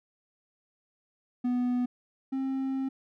triangle tone pair in turn, 246.9 / 266.6 Hz, B3 / C4, 0 / +33 cents, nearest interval minor second, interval 133 cents, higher second, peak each -23 / -26 dBFS, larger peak first, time 1.44-1.86 / 2.32-2.89 s, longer second, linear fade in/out 10 ms, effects none

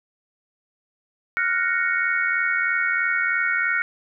sine chord, Gb major seventh, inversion third, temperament equal, 1396.9 / 1480 / 1864.7 / 2217 Hz, F6 / Gb6 / Bb6 / Db7, 0 / 0 / 0 / 0 cents, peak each -25 dBFS, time 1.37-3.82 s, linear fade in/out 0 ms, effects none

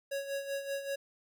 square tone with tremolo, 554.4 Hz, C#5, in tune, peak -33 dBFS, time 0.11-0.96 s, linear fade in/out 10 ms, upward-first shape sine, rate 5.2 Hz, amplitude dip 65%, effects none

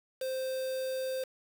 triangle tone with quantisation, 522 Hz, C5, 4 cents flat, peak -30 dBFS, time 0.21-1.24 s, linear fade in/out 5 ms, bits 7, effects none

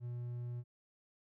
triangle tone, 121.1 Hz, B2, 34 cents flat, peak -37 dBFS, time 0-0.64 s, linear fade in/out 50 ms, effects none

